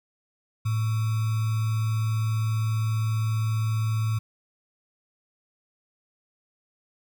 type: tone with sample-and-hold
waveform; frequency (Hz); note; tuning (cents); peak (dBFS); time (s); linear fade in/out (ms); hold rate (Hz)
sine; 110; A2; 0; -22; 0.65-4.19; 10; 1225
effects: none